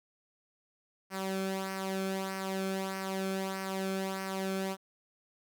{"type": "tone with flanger", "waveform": "sawtooth", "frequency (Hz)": 191.6, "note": "G3", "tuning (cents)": -39, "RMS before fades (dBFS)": -35, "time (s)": [1.1, 4.77], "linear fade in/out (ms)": 50, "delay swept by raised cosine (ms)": [0.27, 1.06], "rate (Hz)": 1.6, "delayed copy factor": -0.6, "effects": []}